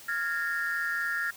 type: tone cluster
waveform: sine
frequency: 1398 / 1662 / 1826 Hz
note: F6 / G#6 / A#6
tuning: +1 / +1 / -36 cents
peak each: -31 dBFS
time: 0.08-1.31 s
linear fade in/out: 10 ms
effects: tanh soft clip ceiling -22 dBFS + white hiss -49 dBFS RMS until 1.36 s